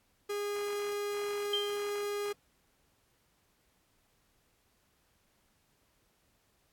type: tone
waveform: 45% pulse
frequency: 410 Hz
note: G#4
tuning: 22 cents flat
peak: -33 dBFS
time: 0.29-2.33 s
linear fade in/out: 10 ms
type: tone with exponential decay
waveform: sine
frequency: 3162 Hz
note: G7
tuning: 14 cents sharp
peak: -27 dBFS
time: 1.53-1.91 s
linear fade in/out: 5 ms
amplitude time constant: 81 ms
effects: pink hiss -72 dBFS RMS until 6.72 s + AAC 64 kbps